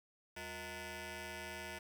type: ring-modulated tone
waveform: 10% pulse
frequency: 277.2 Hz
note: C#4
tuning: in tune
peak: -33 dBFS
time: 0.36-1.79 s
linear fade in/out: 10 ms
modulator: 1190 Hz
effects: 10-bit